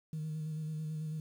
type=tone with vibrato; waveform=sine; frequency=155.56 Hz; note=D#3; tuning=in tune; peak=-34 dBFS; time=0.13-1.2 s; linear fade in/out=2 ms; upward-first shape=square; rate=9.1 Hz; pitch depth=23 cents each way; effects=tanh soft clip ceiling -33 dBFS + 10-bit